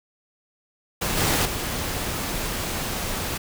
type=noise with level steps; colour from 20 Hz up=pink; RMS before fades=-25 / -21 / -28 dBFS; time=1.01-3.38 s; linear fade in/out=10 ms; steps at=1.17 / 1.45 s; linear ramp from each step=5 ms; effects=none